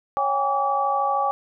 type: tone cluster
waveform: sine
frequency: 555 / 762 / 815 / 1149 Hz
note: C#5 / G5 / G#5 / D6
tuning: +2 / -49 / -33 / -38 cents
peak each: -28 / -31 / -22 / -24 dBFS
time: 0.17-1.31 s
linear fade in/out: 0 ms
effects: none